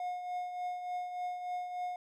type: tone with tremolo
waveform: triangle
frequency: 720 Hz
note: F#5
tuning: 47 cents flat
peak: -31 dBFS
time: 0-1.96 s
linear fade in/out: 2 ms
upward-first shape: triangle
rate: 3.4 Hz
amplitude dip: 55%
effects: none